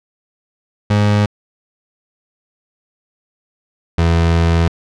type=tone pair in turn; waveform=30% pulse; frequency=103.83 / 83.63 Hz; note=G#2 / E2; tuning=0 / +26 cents; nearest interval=major third; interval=374 cents; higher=first; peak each=-8 dBFS; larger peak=neither; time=0.9-1.26 / 3.98-4.68 s; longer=second; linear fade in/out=5 ms; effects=low-pass 5000 Hz 12 dB/octave